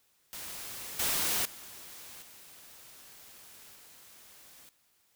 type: noise with level steps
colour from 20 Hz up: white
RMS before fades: -42 / -30 / -48 / -53 / -55 dBFS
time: 0.33-4.69 s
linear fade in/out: 0 ms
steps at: 0.99 / 1.45 / 2.22 / 3.75 s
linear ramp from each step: 5 ms
effects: white hiss -70 dBFS RMS until 5.15 s